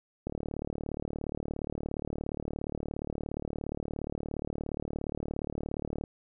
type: click train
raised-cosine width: 2 ms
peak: -21 dBFS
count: 215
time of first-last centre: 0.27-6.038 s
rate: 37.1 Hz
effects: none